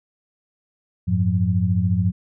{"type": "tone cluster", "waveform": "sine", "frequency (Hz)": [91.6, 105.6, 179.1], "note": ["F#2", "G#2", "F3"], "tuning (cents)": [-17, 29, 44], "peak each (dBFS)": -21, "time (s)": [1.07, 2.12], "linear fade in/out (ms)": 20, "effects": []}